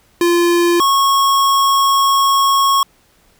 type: tone pair in turn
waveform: square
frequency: 345.7 / 1097.5 Hz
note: F4 / C#6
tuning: -18 / -18 cents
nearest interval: octave + minor sixth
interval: 2000 cents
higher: second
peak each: -11 dBFS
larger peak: neither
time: 0.21-0.8 / 0.8-2.83 s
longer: second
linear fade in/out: 2 ms
effects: pink hiss -54 dBFS RMS until 3.39 s